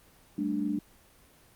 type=chord; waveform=sine; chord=G suspended second; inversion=none; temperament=just; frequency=196 / 220.5 / 294 Hz; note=G3 / A3 / D4; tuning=0 / +4 / +2 cents; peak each=-34 / -33 / -30 dBFS; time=0.38-0.79 s; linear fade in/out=5 ms; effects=pink hiss -59 dBFS RMS until 1.55 s + Opus 24 kbps